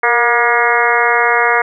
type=harmonic tone with a mistuned harmonic; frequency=238.7 Hz; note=A#3; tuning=41 cents sharp; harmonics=2 / 3 / 4 / 5 / 6 / 7 / 8 / 9; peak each=-18 / -18 / -18 / -18 / -18 / -18 / -18 / -18 dBFS; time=0.03-1.62 s; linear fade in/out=5 ms; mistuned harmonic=2; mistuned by=-33 cents; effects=none